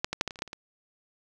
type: clicks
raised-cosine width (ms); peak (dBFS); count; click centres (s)
0.2; -9 / -13 / -6 / -14 / -21 / -28 / -27 / -12 / -28 / -21; 10; 0.045 / 0.13 / 0.211 / 0.277 / 0.308 / 0.358 / 0.39 / 0.421 / 0.477 / 0.531
effects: none